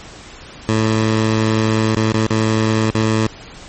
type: tone with dropouts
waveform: 15% pulse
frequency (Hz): 110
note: A2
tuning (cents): 0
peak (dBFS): -7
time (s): 0.69-3.27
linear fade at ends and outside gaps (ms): 0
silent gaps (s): 1.95-1.966 / 2.123-2.142 / 2.265-2.305 / 2.906-2.949
effects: pink hiss -37 dBFS RMS until 3.68 s + MP3 32 kbps